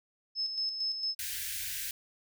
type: tone with tremolo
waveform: sine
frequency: 5210 Hz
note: E8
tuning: 21 cents flat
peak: -29 dBFS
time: 0.35-1.15 s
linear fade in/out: 50 ms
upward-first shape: square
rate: 4.4 Hz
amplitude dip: 50%
type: band-stop noise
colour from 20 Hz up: white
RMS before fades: -37 dBFS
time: 1.19-1.91 s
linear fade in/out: 2 ms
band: 110 to 1500 Hz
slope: 96 dB/octave
effects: none